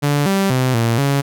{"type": "tone with pitch steps", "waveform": "sawtooth", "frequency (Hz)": [144.7, 195.2, 128.8, 115.6, 139.8], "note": ["D3", "G3", "C3", "A#2", "C#3"], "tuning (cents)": [-25, -7, -27, -14, 15], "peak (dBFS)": -10, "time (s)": [0.02, 1.22], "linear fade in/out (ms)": 20, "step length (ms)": 240, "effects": []}